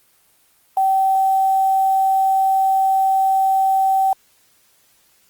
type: tone with quantisation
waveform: sine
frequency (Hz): 770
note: G5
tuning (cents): -31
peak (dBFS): -13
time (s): 0.77-4.13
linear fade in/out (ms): 2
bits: 6
effects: white hiss -57 dBFS RMS until 5.29 s + Opus 24 kbps